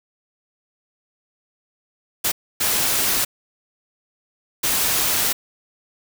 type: noise bursts at uneven times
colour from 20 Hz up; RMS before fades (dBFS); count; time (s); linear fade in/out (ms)
white; -20; 3; 2.24-2.32 / 2.6-3.25 / 4.63-5.33; 10
effects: none